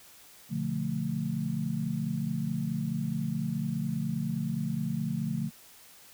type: chord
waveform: sine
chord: B half-diminished seventh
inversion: none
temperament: just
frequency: 123.47 / 148.16 / 177.8 / 222.2 Hz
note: B2 / D3 / F3 / A3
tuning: 0 / +16 / +31 / +17 cents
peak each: -39 / -33 / -34 / -33 dBFS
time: 0.49-5.51 s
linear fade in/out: 50 ms
effects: white hiss -54 dBFS RMS until 6.13 s